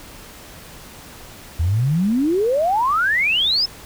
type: exponential sweep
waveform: sine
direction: up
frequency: 77.2 to 5320 Hz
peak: -15 dBFS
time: 1.59-3.66 s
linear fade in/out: 10 ms
effects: pink hiss -40 dBFS RMS until 3.85 s